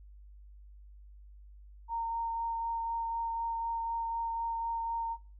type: tone with vibrato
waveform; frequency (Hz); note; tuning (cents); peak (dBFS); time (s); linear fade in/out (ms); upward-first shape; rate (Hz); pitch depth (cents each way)
sine; 920; A#5; -23; -32; 1.88-5.17; 50; sine; 4; 8
effects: noise-tail reverb RT60 0.3 s tail -18 dB re dry + added 50 Hz sine -50 dBFS peak until 5.39 s